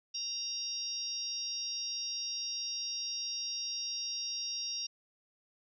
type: harmonic tone with a mistuned harmonic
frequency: 932.3 Hz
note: A#5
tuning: in tune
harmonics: 3 / 4 / 5 / 6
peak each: -47 / -46 / -43 / -36 dBFS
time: 0.14-4.87 s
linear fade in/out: 10 ms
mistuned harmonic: 5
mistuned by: +34 cents
effects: none

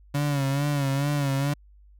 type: tone with vibrato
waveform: 35% pulse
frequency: 141.1 Hz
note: C#3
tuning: 31 cents sharp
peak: -21 dBFS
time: 0.14-1.54 s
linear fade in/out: 10 ms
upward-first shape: sine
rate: 2.3 Hz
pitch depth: 67 cents each way
effects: added 50 Hz sine -50 dBFS peak until 1.99 s

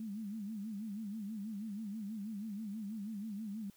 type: tone with vibrato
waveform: sine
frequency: 210.6 Hz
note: G#3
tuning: 24 cents sharp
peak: -39 dBFS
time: 0-3.7 s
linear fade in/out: 2 ms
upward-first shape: sine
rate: 6.2 Hz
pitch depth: 120 cents each way
effects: white hiss -67 dBFS RMS until 3.76 s

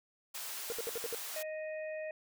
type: high-pass noise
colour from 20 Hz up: white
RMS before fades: -42 dBFS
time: 0.34-1.43 s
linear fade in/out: 10 ms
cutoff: 550 Hz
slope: 12 dB/octave
type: tone bursts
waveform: triangle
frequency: 465.8 Hz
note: A#4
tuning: 1 cent flat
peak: -33 dBFS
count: 6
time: 0.7-1.147 s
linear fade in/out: 0 ms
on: 22 ms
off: 63 ms
type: harmonic tone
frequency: 622.3 Hz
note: D#5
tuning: in tune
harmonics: 1 / 3 / 4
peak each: -38 / -48 / -50 dBFS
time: 1.36-2.11 s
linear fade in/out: 2 ms
effects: none

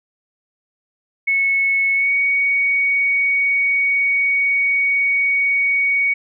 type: tone with pitch glide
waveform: sine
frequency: 2201 to 2239 Hz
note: C#7 to C#7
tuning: -13 to +17 cents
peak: -14 dBFS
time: 1.27-6.14 s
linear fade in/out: 10 ms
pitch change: +30 cents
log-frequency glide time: 1.94-2.11 s
effects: none

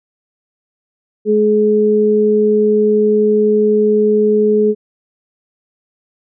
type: tone pair together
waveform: sine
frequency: 212.1 / 423.8 Hz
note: G#3 / G#4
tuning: +37 / +35 cents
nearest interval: octave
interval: 1198 cents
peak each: -15 / -10 dBFS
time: 1.25-4.75 s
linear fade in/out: 50 ms
effects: none

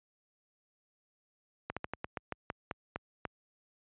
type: slowing click train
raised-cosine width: 0.5 ms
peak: -20 dBFS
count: 11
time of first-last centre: 1.7-3.252 s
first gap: 66 ms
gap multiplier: 1.18
effects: high-pass 60 Hz 12 dB/octave + resampled to 8000 Hz

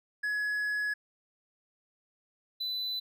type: tone pair in turn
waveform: triangle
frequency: 1687 / 3999 Hz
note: G#6 / B7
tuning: +27 / +21 cents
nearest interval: octave + minor third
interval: 1494 cents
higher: second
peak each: -27 / -30 dBFS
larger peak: first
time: 0.23-0.94 / 2.6-3 s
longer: first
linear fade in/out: 10 ms
effects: none

